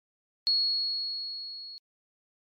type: tone with level ramp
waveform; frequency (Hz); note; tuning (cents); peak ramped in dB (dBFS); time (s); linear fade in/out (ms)
sine; 4335; C#8; -39; -21 to -41; 0.47-1.78; 0
effects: MP3 96 kbps